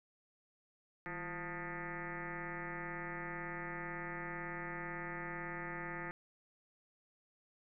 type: tone with frequency modulation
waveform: sine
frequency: 1061 Hz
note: C6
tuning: 24 cents sharp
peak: -40 dBFS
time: 1.06-6.11 s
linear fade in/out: 0 ms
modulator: 180 Hz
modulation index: 5.7
effects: none